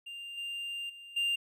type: tone with level steps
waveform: triangle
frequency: 2794 Hz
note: F7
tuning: in tune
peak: -39 / -34 / -45 / -26 dBFS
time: 0.06-1.36 s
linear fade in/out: 10 ms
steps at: 0.37 / 0.89 / 1.16 s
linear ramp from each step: 10 ms
effects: none